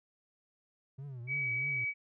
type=tone with vibrato; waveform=triangle; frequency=130 Hz; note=C3; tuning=11 cents flat; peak=-39 dBFS; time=0.98-1.85 s; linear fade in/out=10 ms; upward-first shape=triangle; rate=3.2 Hz; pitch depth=200 cents each way
type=tone; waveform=sine; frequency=2276 Hz; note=C#7; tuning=45 cents sharp; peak=-31 dBFS; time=1.27-1.94 s; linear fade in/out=50 ms
effects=none